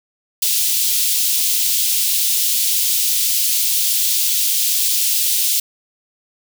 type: high-pass noise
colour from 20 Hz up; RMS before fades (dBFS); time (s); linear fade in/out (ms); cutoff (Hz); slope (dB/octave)
white; -17; 0.42-5.6; 5; 3000; 24
effects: none